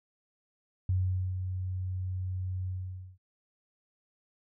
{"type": "tone with ADSR envelope", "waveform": "sine", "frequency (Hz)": 92.5, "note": "F#2", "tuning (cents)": 0, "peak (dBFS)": -24, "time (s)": [0.89, 3.18], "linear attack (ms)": 3, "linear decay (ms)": 450, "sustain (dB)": -7, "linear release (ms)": 510, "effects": []}